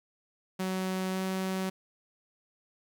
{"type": "tone with pitch glide", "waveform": "sawtooth", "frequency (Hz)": [187.3, 188.82], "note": ["F#3", "F#3"], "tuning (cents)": [21, 35], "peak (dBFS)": -26, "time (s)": [0.59, 1.7], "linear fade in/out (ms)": 10, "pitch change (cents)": 14, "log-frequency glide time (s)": [1.1, 1.21], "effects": ["11-bit"]}